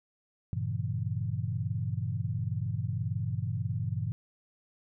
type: chord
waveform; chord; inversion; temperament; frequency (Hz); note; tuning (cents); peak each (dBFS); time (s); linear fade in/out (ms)
sine; G diminished seventh; none; equal; 98 / 116.54 / 138.59 / 164.81; G2 / Bb2 / Db3 / Fb3; 0 / 0 / 0 / 0; -34 / -33 / -37 / -38; 0.53-4.12; 0
effects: none